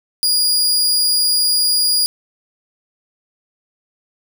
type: tone with amplitude modulation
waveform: sawtooth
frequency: 4865 Hz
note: D#8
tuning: 40 cents flat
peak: -9 dBFS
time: 0.23-2.06 s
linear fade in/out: 0 ms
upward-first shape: sine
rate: 234 Hz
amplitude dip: 25%
effects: none